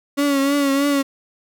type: tone with vibrato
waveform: 35% pulse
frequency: 280 Hz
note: C#4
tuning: 18 cents sharp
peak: -14 dBFS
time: 0.17-1.03 s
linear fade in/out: 20 ms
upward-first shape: triangle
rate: 3.2 Hz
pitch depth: 55 cents each way
effects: none